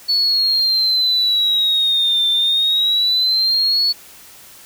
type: exponential two-way sweep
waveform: sine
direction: down then up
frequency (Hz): 4435 to 3561 to 4435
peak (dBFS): -12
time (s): 0.08-3.93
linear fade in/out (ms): 20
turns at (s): 2.29
effects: tanh soft clip ceiling -9 dBFS + white hiss -42 dBFS RMS until 4.65 s